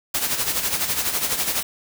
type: noise with tremolo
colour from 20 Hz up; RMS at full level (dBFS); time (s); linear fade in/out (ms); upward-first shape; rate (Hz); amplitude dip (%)
white; -21; 0.14-1.63; 5; sine; 12; 60
effects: none